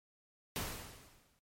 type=noise with exponential decay; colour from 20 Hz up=pink; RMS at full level=-36 dBFS; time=0.56-1.39 s; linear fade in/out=0 ms; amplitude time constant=180 ms; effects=noise-tail reverb RT60 0.1 s tail -24 dB re dry + MP3 64 kbps